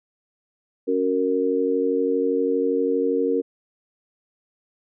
sine chord, F# major, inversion second, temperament just, 277.5 / 370 / 462.5 Hz, C#4 / F#4 / A#4, +2 / 0 / -14 cents, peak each -24 / -26 / -21 dBFS, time 0.87-3.42 s, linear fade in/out 20 ms, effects none

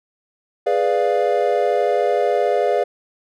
triangle chord, G# diminished seventh, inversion none, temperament equal, 415.3 / 493.9 / 587.3 / 698.5 Hz, G#4 / B4 / D5 / F5, 0 / 0 / 0 / 0 cents, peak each -19 dBFS, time 0.66-2.84 s, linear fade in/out 10 ms, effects none

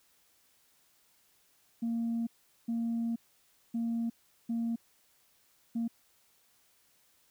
sine tone bursts at uneven times, 231.3 Hz, A#3, 13 cents flat, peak -28 dBFS, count 5, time 1.82-2.27 / 2.68-3.16 / 3.74-4.1 / 4.49-4.76 / 5.75-5.88 s, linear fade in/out 10 ms, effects tanh soft clip ceiling -27 dBFS + white hiss -68 dBFS RMS until 7.3 s

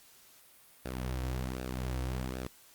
sawtooth tone with flanger, 63.5 Hz, B1, 49 cents sharp, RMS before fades -36 dBFS, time 0.85-2.47 s, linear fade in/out 5 ms, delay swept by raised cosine 0.94 to 4.94 ms, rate 1.3 Hz, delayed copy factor -0.6, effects white hiss -59 dBFS RMS until 2.74 s + Opus 48 kbps

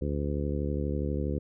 harmonic tone, 72.3 Hz, D2, 27 cents flat, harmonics 1 / 2 / 3 / 4 / 5 / 6 / 7, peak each -31 / -34 / -36 / -37 / -38 / -39 / -39 dBFS, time 0.01-1.39 s, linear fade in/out 10 ms, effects none

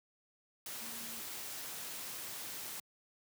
sine tone in noise, 230 Hz, A#3, 23 cents flat, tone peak -54 dBFS, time 0.81-1.2 s, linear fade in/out 2 ms, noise white, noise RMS -44 dBFS, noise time 0.66-2.8 s, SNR -13 dB, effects high-pass 100 Hz 12 dB/octave

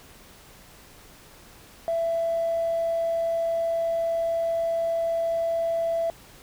triangle tone, 666 Hz, E5, 18 cents sharp, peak -19 dBFS, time 1.88-6.1 s, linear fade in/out 0 ms, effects tanh soft clip ceiling -20 dBFS + pink hiss -50 dBFS RMS until 6.42 s

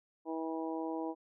harmonic tone, 161.6 Hz, E3, 34 cents flat, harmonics 2 / 3 / 4 / 5 / 6, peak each -37 / -42 / -44 / -44 / -45 dBFS, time 0.25-1.15 s, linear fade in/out 50 ms, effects none

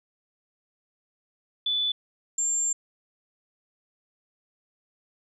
sine tone pair in turn, 3479 / 7346 Hz, A7 / A#8, -20 / -26 cents, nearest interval octave + minor second, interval 1294 cents, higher second, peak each -23 dBFS, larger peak neither, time 1.66-1.92 / 2.38-2.73 s, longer second, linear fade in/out 5 ms, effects none

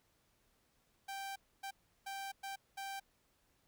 sawtooth tone bursts at uneven times, 784 Hz, G5, in tune, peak -38 dBFS, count 5, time 1.08-1.36 / 1.63-1.71 / 2.06-2.32 / 2.43-2.56 / 2.77-3 s, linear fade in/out 10 ms, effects pink hiss -75 dBFS RMS until 3.67 s

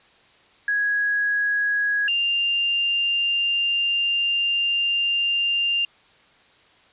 sine tone pair in turn, 1661.2 / 2794 Hz, G#6 / F7, 0 / 0 cents, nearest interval major sixth, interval 900 cents, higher second, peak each -19 dBFS, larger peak neither, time 0.68-2.08 / 2.08-5.85 s, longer second, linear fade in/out 2 ms, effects white hiss -55 dBFS RMS until 6.92 s + resampled to 8000 Hz

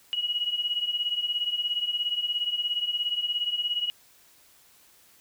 sine beating tone pair, 2894 / 2911 Hz, F#7 / F#7, -39 / -29 cents, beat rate 17 Hz, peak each -31 / -27 dBFS, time 0.13-3.9 s, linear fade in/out 0 ms, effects white hiss -58 dBFS RMS until 5.2 s

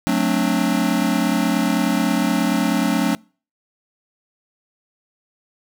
square chord, D dominant seventh, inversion first, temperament just, 183.54 / 220.2 / 264.3 / 293.7 Hz, F#3 / A3 / C4 / D4, -14 / +2 / +18 / 0 cents, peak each -23 dBFS, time 0.07-3.15 s, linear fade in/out 0 ms, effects noise-tail reverb RT60 0.4 s tail -26 dB re dry

